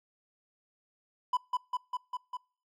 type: tone with echo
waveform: triangle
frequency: 997 Hz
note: B5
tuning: 16 cents sharp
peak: -23 dBFS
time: 1.33-1.37 s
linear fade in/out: 5 ms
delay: 200 ms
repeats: 5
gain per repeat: -2 dB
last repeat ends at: 2.37 s
effects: noise-tail reverb RT60 0.4 s tail -25 dB re dry